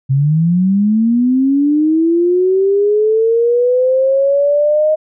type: linear sweep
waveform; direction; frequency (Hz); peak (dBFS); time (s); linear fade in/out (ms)
sine; up; 130.6 to 624; -9; 0.09-4.96; 20
effects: none